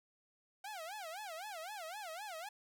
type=tone with vibrato; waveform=sawtooth; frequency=739 Hz; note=F#5; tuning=2 cents flat; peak=-40 dBFS; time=0.64-2.49 s; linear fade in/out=5 ms; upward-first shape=sine; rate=3.9 Hz; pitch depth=270 cents each way; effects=none